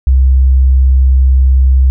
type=tone; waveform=sine; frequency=65.41 Hz; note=C2; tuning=in tune; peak=-4 dBFS; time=0.07-1.9 s; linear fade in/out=0 ms; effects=none